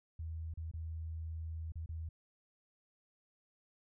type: tone with dropouts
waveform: sine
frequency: 80.8 Hz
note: E2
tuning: 34 cents flat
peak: -39 dBFS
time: 0.19-2.09 s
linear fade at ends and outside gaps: 5 ms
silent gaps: 0.539-0.573 / 0.714-0.737 / 1.721-1.755 / 1.861-1.89 s
effects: none